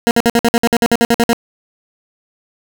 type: tone bursts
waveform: 20% pulse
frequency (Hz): 234.3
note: A#3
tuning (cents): +9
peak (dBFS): -4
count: 14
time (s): 0.07-1.331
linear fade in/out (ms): 0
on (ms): 39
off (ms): 55
effects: none